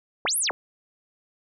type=linear two-way sweep; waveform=sine; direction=up then down; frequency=246.9 to 11600 to 246.9 Hz; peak=-22 dBFS; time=0.25-0.51 s; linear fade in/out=0 ms; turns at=0.38 s; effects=none